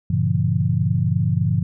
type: chord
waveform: sine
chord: G diminished seventh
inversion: none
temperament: just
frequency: 98 / 117.6 / 141.12 / 169.34 Hz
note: G2 / Bb2 / Db3 / Fb3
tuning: 0 / +16 / +31 / +47 cents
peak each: -22 dBFS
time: 0.1-1.63 s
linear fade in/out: 5 ms
effects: none